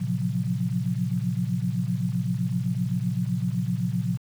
sine tone cluster, 115.6 / 135.1 / 174.5 / 182.3 Hz, A#2 / C#3 / F3 / F#3, -14 / -44 / -1 / -25 cents, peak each -29 dBFS, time 0-4.18 s, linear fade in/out 20 ms, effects 8-bit

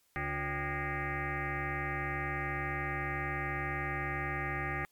sine tone with frequency modulation, 1003 Hz, B5, 26 cents sharp, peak -32 dBFS, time 0.16-4.85 s, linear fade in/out 0 ms, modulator 215 Hz, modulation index 5.5, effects white hiss -71 dBFS RMS until 4.91 s + MP3 96 kbps

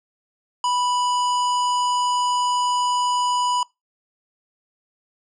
harmonic tone, 986 Hz, B5, 3 cents flat, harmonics 1 / 3 / 5 / 7 / 9, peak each -19 / -29 / -34 / -34 / -41 dBFS, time 0.64-3.63 s, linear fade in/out 2 ms, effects noise-tail reverb RT60 0.2 s tail -23 dB re dry

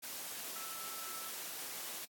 sine tone in noise, 1318.5 Hz, E6, in tune, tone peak -50 dBFS, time 0.55-1.3 s, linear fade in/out 20 ms, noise white, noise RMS -44 dBFS, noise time 0.02-2.06 s, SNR -9 dB, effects high-pass 200 Hz 12 dB/octave + AAC 64 kbps

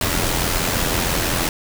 pink noise with amplitude modulation, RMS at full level -18 dBFS, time 0.01-1.49 s, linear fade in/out 2 ms, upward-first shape sine, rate 86 Hz, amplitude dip 50%, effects none

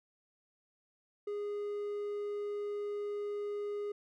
triangle tone, 411.9 Hz, G#4, 14 cents flat, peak -33 dBFS, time 1.27-3.92 s, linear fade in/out 5 ms, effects none

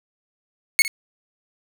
sawtooth tone with echo, 2191 Hz, C#7, 21 cents flat, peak -8 dBFS, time 0.79-0.82 s, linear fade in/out 0 ms, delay 59 ms, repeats 1, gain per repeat -14 dB, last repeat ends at 0.879 s, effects none

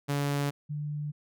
sawtooth / sine tone pair in turn, 142.7 / 148.25 Hz, D3 / D3, -49 / +17 cents, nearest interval minor second, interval 66 cents, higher second, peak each -23 / -31 dBFS, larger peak first, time 0.08-0.51 / 0.69-1.12 s, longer neither, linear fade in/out 20 ms, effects none

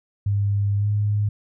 sine tone with pitch glide, 101.1 to 103.88 Hz, G#2 to G#2, -46 to +1 cents, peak -18 dBFS, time 0.26-1.29 s, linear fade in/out 5 ms, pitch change +47 cents, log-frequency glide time 0.77-0.87 s, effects none

